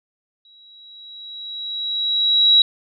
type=tone with exponential growth; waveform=sine; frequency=3876 Hz; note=B7; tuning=33 cents flat; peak=-8 dBFS; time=0.45-2.62 s; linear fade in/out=2 ms; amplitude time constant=470 ms; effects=none